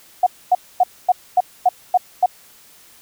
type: tone bursts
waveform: sine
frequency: 728 Hz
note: F#5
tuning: 28 cents flat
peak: -9 dBFS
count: 8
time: 0.23-2.26 s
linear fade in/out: 5 ms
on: 35 ms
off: 250 ms
effects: white hiss -48 dBFS RMS until 3.01 s